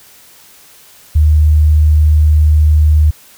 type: tone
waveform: sine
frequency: 76.4 Hz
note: D#2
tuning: 31 cents flat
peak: -5 dBFS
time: 1.15-3.11 s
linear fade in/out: 10 ms
effects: white hiss -42 dBFS RMS until 3.37 s